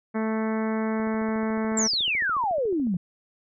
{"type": "harmonic tone", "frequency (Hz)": 220, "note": "A3", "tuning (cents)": 0, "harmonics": [1, 2, 3, 4, 5, 6, 7, 8, 9, 10], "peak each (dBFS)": [-25, -31, -35, -37, -39, -41, -42, -43, -44, -45], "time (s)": [0.14, 1.88], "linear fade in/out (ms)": 20}
{"type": "click train", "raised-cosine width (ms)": 2, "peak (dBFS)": -31, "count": 28, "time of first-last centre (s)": [1, 2.942], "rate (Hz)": 13.9}
{"type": "exponential sweep", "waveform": "sine", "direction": "down", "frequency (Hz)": [7670, 166.7], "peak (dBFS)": -22, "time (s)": [1.77, 2.97], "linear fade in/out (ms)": 5}
{"effects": []}